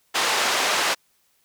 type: band-pass noise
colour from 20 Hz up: pink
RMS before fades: -22 dBFS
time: 0.14-0.95 s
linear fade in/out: 20 ms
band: 670 to 6600 Hz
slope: 12 dB/octave
effects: white hiss -65 dBFS RMS until 1.44 s